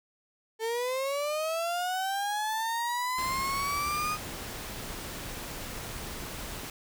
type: linear sweep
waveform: 35% pulse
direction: up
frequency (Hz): 440 to 1244.5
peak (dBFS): -27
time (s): 0.59-4.18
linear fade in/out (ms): 50
type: noise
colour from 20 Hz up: pink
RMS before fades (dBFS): -39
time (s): 3.18-6.7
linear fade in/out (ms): 2
effects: none